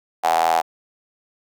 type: tone with high-pass filter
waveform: sawtooth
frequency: 82.41 Hz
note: E2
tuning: in tune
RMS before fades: -18 dBFS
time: 0.23-0.62 s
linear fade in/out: 20 ms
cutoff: 760 Hz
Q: 8.8
effects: none